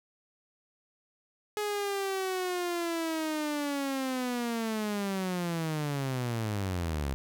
sawtooth linear sweep, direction down, 421.3 to 65.41 Hz, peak -26 dBFS, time 1.57-7.14 s, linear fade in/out 0 ms, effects none

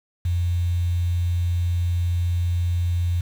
sine tone with quantisation, 87.31 Hz, F2, in tune, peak -19 dBFS, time 0.25-3.21 s, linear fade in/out 5 ms, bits 7, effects none

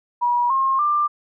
sine tone with pitch steps, 965 / 1070.7 / 1188.1 Hz, B5 / C6 / D6, -40 / +40 / +20 cents, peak -16 dBFS, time 0.21-1.08 s, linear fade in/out 20 ms, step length 290 ms, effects none

